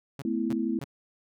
sawtooth tone bursts, 138.59 Hz, C#3, in tune, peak -31 dBFS, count 3, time 0.19-0.843 s, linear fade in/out 2 ms, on 31 ms, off 280 ms
sine chord, A suspended second, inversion none, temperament equal with one note detuned, 220 / 251 / 329.6 Hz, A3 / B3 / E4, 0 / +28 / 0 cents, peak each -30 dBFS, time 0.25-0.79 s, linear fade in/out 2 ms
effects none

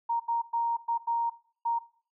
sine tone bursts at uneven times, 932.3 Hz, A#5, in tune, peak -25 dBFS, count 6, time 0.09-0.2 / 0.28-0.42 / 0.53-0.77 / 0.88-0.98 / 1.07-1.3 / 1.65-1.79 s, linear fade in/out 10 ms, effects noise-tail reverb RT60 0.5 s tail -19 dB re dry

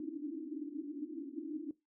pink band-pass noise, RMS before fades -42 dBFS, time 0-1.71 s, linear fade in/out 2 ms, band 280 to 320 Hz, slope 96 dB/octave, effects noise-tail reverb RT60 0.2 s tail -19 dB re dry

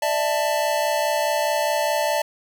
square chord, D suspended second, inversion none, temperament equal with one note detuned, 594.5 / 659.3 / 880 Hz, D5 / E5 / A5, +21 / 0 / 0 cents, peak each -24 / -26 / -25 dBFS, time 0.02-2.22 s, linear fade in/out 5 ms, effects none

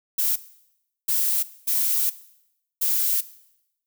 violet noise bursts at uneven times, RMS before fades -22 dBFS, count 4, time 0.18-0.36 / 1.08-1.43 / 1.67-2.1 / 2.81-3.21 s, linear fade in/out 10 ms, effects noise-tail reverb RT60 0.8 s tail -17 dB re dry

